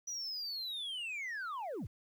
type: linear sweep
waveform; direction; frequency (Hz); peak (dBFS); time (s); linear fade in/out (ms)
sine; down; 5920 to 55; -35; 0.07-1.87; 10
effects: tanh soft clip ceiling -37 dBFS + 11-bit